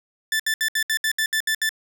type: tone bursts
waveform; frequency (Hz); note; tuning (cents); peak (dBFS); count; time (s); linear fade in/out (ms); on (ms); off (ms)
sawtooth; 1760; A6; 0; -16; 10; 0.32-1.692; 2; 76; 68
effects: none